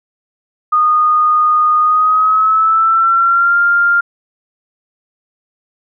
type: tone with pitch glide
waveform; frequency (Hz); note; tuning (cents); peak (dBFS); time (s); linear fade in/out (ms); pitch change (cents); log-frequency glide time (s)
sine; 1231 to 1397.8; D#6 to F6; -19 to +1; -8; 0.72-4.01; 10; +220; 1.8-3.58
effects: none